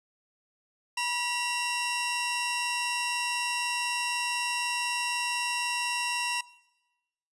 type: tone pair together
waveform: sawtooth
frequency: 970 / 2744 Hz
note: B5 / F7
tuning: -31 / -31 cents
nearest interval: octave + tritone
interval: 1800 cents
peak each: -27 dBFS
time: 0.97-6.41 s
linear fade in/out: 5 ms
effects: noise-tail reverb RT60 1.0 s tail -21 dB re dry + resampled to 24000 Hz